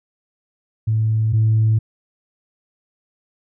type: tone pair in turn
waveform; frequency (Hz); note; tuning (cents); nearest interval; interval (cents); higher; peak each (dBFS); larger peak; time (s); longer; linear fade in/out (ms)
sine; 110 / 110; A2 / A2; 0 / 0; unison; 0; neither; -14 / -11; second; 0.87-1.33 / 1.33-1.79; neither; 10
effects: tanh soft clip ceiling -9 dBFS